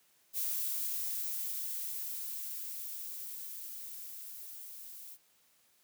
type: noise with level ramp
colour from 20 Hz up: violet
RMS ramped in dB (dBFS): -34 to -49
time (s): 0.33-5.18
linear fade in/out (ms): 50
effects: white hiss -69 dBFS RMS until 5.83 s + high-pass 100 Hz 12 dB/octave